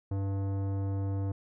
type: tone with tanh clipping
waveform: sine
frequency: 98 Hz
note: G2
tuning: in tune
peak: -31 dBFS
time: 0.11-1.32 s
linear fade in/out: 5 ms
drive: 16 dB
effects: none